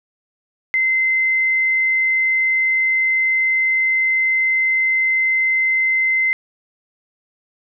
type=tone; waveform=sine; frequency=2067 Hz; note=C7; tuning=22 cents flat; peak=-14 dBFS; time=0.74-6.33 s; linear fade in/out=0 ms; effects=none